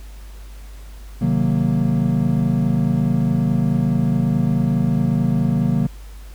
triangle chord, C half-diminished seventh, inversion none, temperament equal, 130.81 / 155.56 / 185 / 233.1 Hz, C3 / Eb3 / Gb3 / Bb3, 0 / 0 / 0 / 0 cents, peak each -19 dBFS, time 1.21-5.87 s, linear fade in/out 10 ms, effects added 50 Hz sine -34 dBFS peak until 6.34 s + pink hiss -48 dBFS RMS until 6.34 s

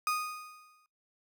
35% pulse tone with exponential decay, 1239 Hz, D#6, 8 cents flat, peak -25 dBFS, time 0.07-0.86 s, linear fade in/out 1 ms, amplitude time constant 170 ms, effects noise-tail reverb RT60 0.2 s tail -21 dB re dry

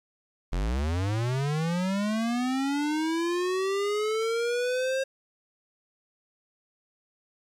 square linear sweep, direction up, 39.72 to 537 Hz, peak -26 dBFS, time 0.52-5.04 s, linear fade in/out 10 ms, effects low-pass 8000 Hz 12 dB/octave + 9-bit

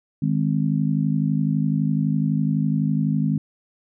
sine chord, Ab major, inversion second, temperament just, 155.74 / 207.7 / 259.6 Hz, Eb3 / Ab3 / C4, +2 / 0 / -13 cents, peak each -21 / -23 / -25 dBFS, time 0.22-3.38 s, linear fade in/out 5 ms, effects none

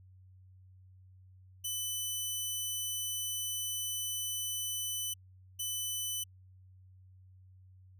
10% pulse tone bursts at uneven times, 3000 Hz, F#7, 23 cents sharp, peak -26 dBFS, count 2, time 1.64-5.14 / 5.59-6.24 s, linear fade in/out 10 ms, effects added 93 Hz sine -55 dBFS peak until 7.99 s

